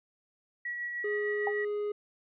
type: tone with tremolo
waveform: sine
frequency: 1927 Hz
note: B6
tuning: 43 cents flat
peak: -32 dBFS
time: 0.65-1.65 s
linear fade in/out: 5 ms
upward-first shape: sine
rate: 6.6 Hz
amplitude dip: 30%
type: tone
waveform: triangle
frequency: 415.3 Hz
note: G#4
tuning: in tune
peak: -28 dBFS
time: 1.04-1.92 s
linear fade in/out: 5 ms
type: tone with exponential decay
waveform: sine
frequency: 801 Hz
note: G5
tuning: 37 cents sharp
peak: -25 dBFS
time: 1.47-1.54 s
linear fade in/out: 2 ms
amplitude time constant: 15 ms
effects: resampled to 8000 Hz